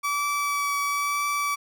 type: tone with vibrato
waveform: 30% pulse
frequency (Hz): 1149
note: D6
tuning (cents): -38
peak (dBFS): -21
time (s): 0.03-1.56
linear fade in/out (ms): 20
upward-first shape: triangle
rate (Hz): 1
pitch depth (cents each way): 14
effects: none